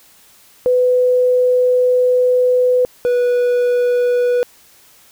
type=tone pair in turn; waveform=sine / triangle; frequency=500 / 489.7 Hz; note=B4 / B4; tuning=+21 / -15 cents; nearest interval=unison; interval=36 cents; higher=first; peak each=-10 dBFS; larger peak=neither; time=0.66-2.85 / 3.05-4.43 s; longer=first; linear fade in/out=0 ms; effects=white hiss -48 dBFS RMS until 5.11 s